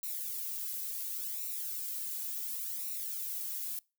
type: noise with flanger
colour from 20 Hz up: violet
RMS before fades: -38 dBFS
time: 0.03-3.79 s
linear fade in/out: 2 ms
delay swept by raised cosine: 0.61 to 2.21 ms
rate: 0.7 Hz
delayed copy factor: -0.75
effects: noise-tail reverb RT60 0.3 s tail -25 dB re dry